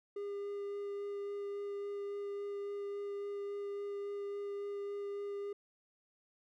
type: tone with vibrato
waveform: triangle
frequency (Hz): 404.3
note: G#4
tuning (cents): -46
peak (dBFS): -36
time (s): 0.16-5.53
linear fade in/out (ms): 5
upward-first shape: sine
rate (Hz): 3.6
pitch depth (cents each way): 8
effects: none